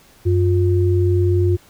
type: tone pair together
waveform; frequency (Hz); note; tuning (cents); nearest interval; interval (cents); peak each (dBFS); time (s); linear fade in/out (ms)
sine; 93.84 / 354.3; F#2 / F4; +25 / +25; octave + major seventh; 2300; -14 / -18; 0.25-1.57; 20
effects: pink hiss -50 dBFS RMS until 1.69 s